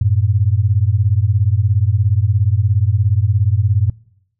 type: beating tone pair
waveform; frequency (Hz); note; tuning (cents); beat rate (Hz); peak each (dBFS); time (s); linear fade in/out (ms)
sine; 94 / 111; F#2 / A2; +28 / +16; 17; -14; 0.01-3.9; 5
effects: noise-tail reverb RT60 0.8 s tail -24 dB re dry